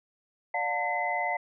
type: tone cluster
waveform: sine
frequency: 583 / 716 / 896 / 2034 Hz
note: D5 / F5 / A5 / C7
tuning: -13 / +43 / +31 / -50 cents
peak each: -36 / -31 / -32 / -31 dBFS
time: 0.54-1.37 s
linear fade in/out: 5 ms
effects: none